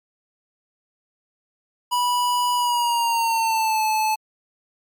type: tone with pitch glide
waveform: square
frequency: 980 to 868.1 Hz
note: B5 to A5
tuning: -14 to -24 cents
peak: -19 dBFS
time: 1.91-4.16 s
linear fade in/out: 20 ms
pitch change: -210 cents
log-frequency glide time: 2.55-3.83 s
effects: MP3 96 kbps